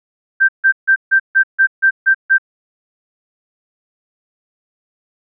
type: tone bursts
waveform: sine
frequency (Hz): 1568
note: G6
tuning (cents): 0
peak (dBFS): -7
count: 9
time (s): 0.4-2.383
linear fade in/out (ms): 20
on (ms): 87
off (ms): 150
effects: none